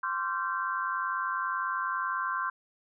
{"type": "tone cluster", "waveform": "sine", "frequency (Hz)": [1044, 1144, 1374, 1556], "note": ["C6", "D6", "F6", "G6"], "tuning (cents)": [-4, -46, -29, -13], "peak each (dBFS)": [-32, -36, -36, -34], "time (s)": [0.03, 2.5], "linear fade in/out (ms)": 5, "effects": []}